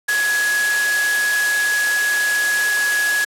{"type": "tone in noise", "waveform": "sine", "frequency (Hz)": 1678, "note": "G#6", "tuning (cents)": 17, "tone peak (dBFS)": -16, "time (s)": [0.08, 3.25], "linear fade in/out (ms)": 10, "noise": "white", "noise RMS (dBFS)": -23, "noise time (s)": [0.08, 3.25], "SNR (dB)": 4, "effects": ["high-pass 400 Hz 12 dB/octave", "low-pass 11000 Hz 12 dB/octave"]}